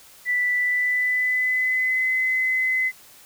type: tone with pitch glide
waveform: sine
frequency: 1975.5 to 2035 Hz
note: B6 to C7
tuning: 0 to -49 cents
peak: -19 dBFS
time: 0.25-2.92 s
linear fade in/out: 50 ms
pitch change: +51 cents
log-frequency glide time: 0.55-2.09 s
effects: white hiss -49 dBFS RMS until 3.25 s